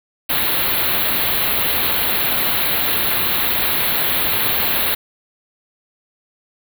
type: band-stop noise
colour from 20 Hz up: white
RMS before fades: -18 dBFS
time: 0.29-4.95 s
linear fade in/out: 10 ms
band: 4300 to 11000 Hz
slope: 96 dB/octave
effects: none